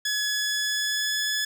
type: tone with pitch glide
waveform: 15% pulse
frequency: 1695 to 1710.7 Hz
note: G#6 to A6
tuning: +35 to -49 cents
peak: -18 dBFS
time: 0.05-1.45 s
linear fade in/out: 5 ms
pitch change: +16 cents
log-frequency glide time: 0.33-1.17 s
effects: none